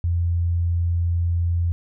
sine tone, 85.7 Hz, F2, 32 cents flat, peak -18 dBFS, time 0.04-1.72 s, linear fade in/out 0 ms, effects none

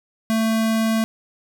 square tone, 222.8 Hz, A3, 22 cents sharp, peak -18 dBFS, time 0.3-1.04 s, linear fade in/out 0 ms, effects none

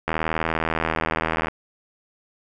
click train, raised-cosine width 0.5 ms, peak -7 dBFS, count 114, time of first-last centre 0.08-1.484 s, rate 80.5 Hz, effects none

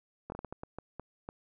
slowing click train, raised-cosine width 1 ms, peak -26 dBFS, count 10, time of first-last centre 0.3-1.289 s, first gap 21 ms, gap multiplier 1.39, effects none

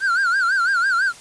triangle tone with vibrato, 1480 Hz, F#6, in tune, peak -14 dBFS, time 0-1.13 s, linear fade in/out 50 ms, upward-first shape sine, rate 6 Hz, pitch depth 150 cents each way, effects white hiss -42 dBFS RMS until 1.2 s + resampled to 22050 Hz

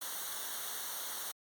white noise with comb filter, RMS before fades -40 dBFS, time 0.01-1.32 s, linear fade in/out 10 ms, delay 0.4 ms, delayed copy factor -0.85, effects MP3 96 kbps

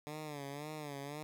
10% pulse tone with vibrato, 146.83 Hz, D3, in tune, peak -34 dBFS, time 0.07-1.23 s, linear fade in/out 0 ms, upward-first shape sine, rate 1.9 Hz, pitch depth 93 cents each way, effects none

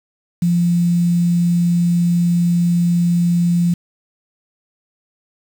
sine tone with quantisation, 173.1 Hz, F3, 15 cents flat, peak -12 dBFS, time 0.42-3.74 s, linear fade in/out 5 ms, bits 6, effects none

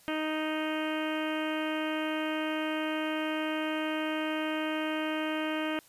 harmonic tone, 311.1 Hz, D#4, in tune, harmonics 1 / 2 / 3 / 4 / 5 / 6 / 7 / 8 / 9 / 10, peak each -32 / -36 / -41 / -41 / -40 / -44 / -44 / -43 / -44 / -44 dBFS, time 0.08-5.79 s, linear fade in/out 0 ms, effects white hiss -59 dBFS RMS until 5.88 s + resampled to 32000 Hz

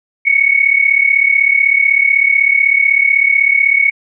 sine tone pair together, 2201 / 2237 Hz, C#7 / C#7, -13 / +15 cents, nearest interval unison, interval 28 cents, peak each -11 dBFS, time 0.25-3.91 s, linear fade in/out 20 ms, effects none

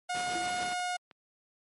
sawtooth tone, 720 Hz, F#5, 47 cents flat, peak -27 dBFS, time 0.09-0.97 s, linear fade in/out 10 ms
pink noise with tremolo, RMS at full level -39 dBFS, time 0.14-0.74 s, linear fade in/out 10 ms, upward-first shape sine, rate 6.8 Hz, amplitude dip 40%
sine tone with exponential decay, 337.2 Hz, E4, 39 cents sharp, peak -34 dBFS, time 0.35-0.6 s, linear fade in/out 1 ms, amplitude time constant 53 ms
clicks, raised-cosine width 0.3 ms, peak -34 dBFS, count 2, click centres 0.798 / 1.112 s
effects high-pass 150 Hz 12 dB/octave + MP3 48 kbps

